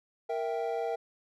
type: chord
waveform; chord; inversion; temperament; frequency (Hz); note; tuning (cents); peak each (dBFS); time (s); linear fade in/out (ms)
triangle; E diminished; second; equal; 466.2 / 659.3 / 784; Bb4 / E5 / G5; 0 / 0 / 0; -31 / -33 / -34; 0.29-0.96; 10
effects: none